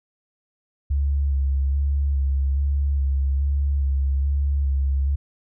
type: tone with vibrato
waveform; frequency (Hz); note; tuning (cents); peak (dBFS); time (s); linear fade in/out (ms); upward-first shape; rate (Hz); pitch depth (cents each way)
sine; 69.3; C#2; 0; -18; 0.9-5.16; 10; square; 1.2; 25
effects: none